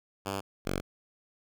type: tone pair in turn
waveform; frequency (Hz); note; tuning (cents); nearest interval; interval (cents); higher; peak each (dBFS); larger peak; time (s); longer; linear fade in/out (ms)
5% pulse; 98 / 46.81; G2 / F#1; 0 / +21; octave + minor second; 1279; first; -21 / -19; second; 0.25-0.41 / 0.65-0.81; neither; 20
effects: none